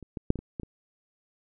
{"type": "clicks", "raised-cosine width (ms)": 3, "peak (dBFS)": [-30, -21, -7, -21, -26, -20, -26], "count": 7, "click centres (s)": [0.027, 0.172, 0.304, 0.357, 0.39, 0.598, 0.633], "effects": []}